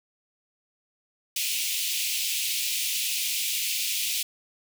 pink high-pass noise, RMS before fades -28 dBFS, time 1.36-4.23 s, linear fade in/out 5 ms, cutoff 2400 Hz, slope 48 dB/octave, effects none

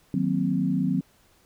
sine chord, C half-diminished seventh, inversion first, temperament equal, 155.56 / 185 / 233.1 / 261.6 Hz, Eb3 / Gb3 / Bb3 / C4, 0 / 0 / 0 / 0 cents, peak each -29 / -25 / -31 / -26 dBFS, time 0.14-1.01 s, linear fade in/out 2 ms, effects pink hiss -61 dBFS RMS until 1.45 s

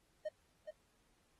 triangle tone with echo, 615 Hz, D#5, 20 cents flat, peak -35 dBFS, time 0.25-0.29 s, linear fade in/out 10 ms, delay 420 ms, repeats 1, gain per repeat -6 dB, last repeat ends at 0.71 s, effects pink hiss -75 dBFS RMS until 1.39 s + AAC 32 kbps

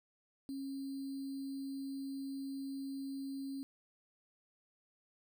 sine tone with sample-and-hold, 272.5 Hz, C#4, 29 cents flat, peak -39 dBFS, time 0.49-3.63 s, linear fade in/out 0 ms, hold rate 4410 Hz, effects none

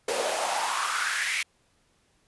pink noise with high-pass filter sweep, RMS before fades -28 dBFS, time 0.08-1.43 s, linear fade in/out 5 ms, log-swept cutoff 460 to 2300 Hz, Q 4.4, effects pink hiss -67 dBFS RMS until 2.27 s + resampled to 24000 Hz

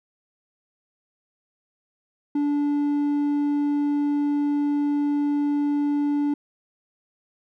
sine tone with hard clipping, 290 Hz, D4, 22 cents flat, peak -21 dBFS, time 2.35-6.34 s, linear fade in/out 5 ms, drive 3 dB, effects none

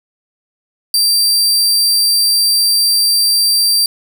sawtooth tone, 4699 Hz, D8, in tune, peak -7 dBFS, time 0.94-3.86 s, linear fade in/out 2 ms, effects none

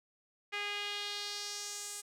sawtooth tone with band-pass filter sweep, 410.1 Hz, G#4, 22 cents flat, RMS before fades -40 dBFS, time 0.52-2.02 s, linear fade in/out 20 ms, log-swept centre 2300 to 8500 Hz, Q 2.2, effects none

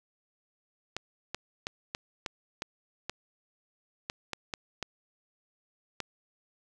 clicks, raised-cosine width 0.2 ms, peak -16 dBFS, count 12, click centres 0.966 / 1.346 / 1.669 / 1.949 / 2.262 / 2.621 / 3.096 / 4.099 / 4.333 / 4.538 / 4.827 / 6.003 s, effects none

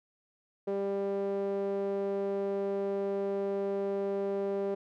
sawtooth tone with band-pass filter, 198 Hz, G3, 18 cents sharp, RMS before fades -32 dBFS, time 0.67-4.75 s, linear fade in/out 10 ms, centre 470 Hz, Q 5.8, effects none

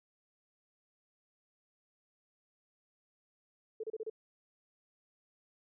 sine tone bursts, 440 Hz, A4, in tune, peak -36 dBFS, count 5, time 3.8-4.099 s, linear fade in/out 5 ms, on 35 ms, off 31 ms, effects none

